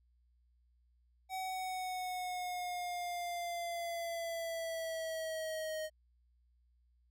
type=linear sweep; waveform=square; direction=down; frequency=757 to 622.3 Hz; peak=-38 dBFS; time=1.29-5.9 s; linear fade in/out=50 ms; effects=added 60 Hz sine -68 dBFS peak until 7.1 s